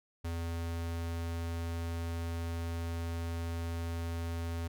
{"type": "tone", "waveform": "square", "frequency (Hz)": 83.9, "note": "E2", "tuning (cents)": 31, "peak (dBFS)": -35, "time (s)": [0.24, 4.68], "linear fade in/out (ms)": 10, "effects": []}